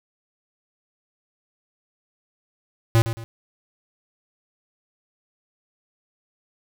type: tone with echo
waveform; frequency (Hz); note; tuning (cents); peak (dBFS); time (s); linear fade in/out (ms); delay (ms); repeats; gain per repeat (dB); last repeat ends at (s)
square; 114.1; A#2; -37; -14; 2.95-3.02; 0; 110; 2; -10; 3.24
effects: none